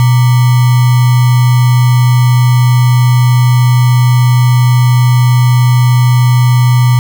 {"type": "tone with sample-and-hold", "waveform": "sine", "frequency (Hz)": 123.47, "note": "B2", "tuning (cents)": 0, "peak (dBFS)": -4, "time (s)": [0, 6.99], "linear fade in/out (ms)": 0, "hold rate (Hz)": 1050, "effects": []}